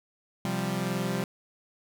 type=chord; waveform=sawtooth; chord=C suspended fourth; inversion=none; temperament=equal; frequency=130.81 / 174.61 / 196 Hz; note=C3 / F3 / G3; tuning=0 / 0 / 0 cents; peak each=-30 / -28 / -27 dBFS; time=0.45-1.24 s; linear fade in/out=0 ms; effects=none